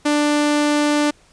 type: tone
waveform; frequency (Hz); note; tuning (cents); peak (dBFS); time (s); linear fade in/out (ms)
sawtooth; 295.3; D4; +10; -11; 0.05-1.11; 10
effects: pink hiss -53 dBFS RMS until 1.32 s + resampled to 22050 Hz